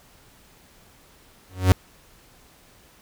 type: tone with exponential growth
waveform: 45% pulse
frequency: 92.5 Hz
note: F#2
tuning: in tune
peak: -9 dBFS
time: 1.5-1.72 s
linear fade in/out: 0 ms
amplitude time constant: 46 ms
effects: pink hiss -54 dBFS RMS until 3.01 s